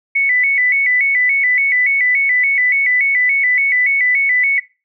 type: tone with vibrato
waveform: sine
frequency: 2100 Hz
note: C7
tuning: 6 cents sharp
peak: -11 dBFS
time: 0.15-4.6 s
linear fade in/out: 10 ms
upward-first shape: square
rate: 3.5 Hz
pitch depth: 91 cents each way
effects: noise-tail reverb RT60 0.3 s tail -21 dB re dry